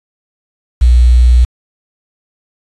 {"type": "tone with quantisation", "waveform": "sine", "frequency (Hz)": 60.8, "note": "B1", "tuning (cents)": -26, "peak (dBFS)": -3, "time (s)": [0.81, 1.45], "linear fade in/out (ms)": 10, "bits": 5, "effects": ["resampled to 24000 Hz"]}